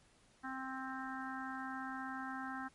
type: harmonic tone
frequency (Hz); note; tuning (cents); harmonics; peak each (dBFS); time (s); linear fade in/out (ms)
263; C4; +9; 1 / 3 / 4 / 5 / 6 / 7; -45 / -47 / -49 / -48 / -47 / -53; 0.43-2.69; 20
effects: pink hiss -68 dBFS RMS until 2.74 s + MP3 48 kbps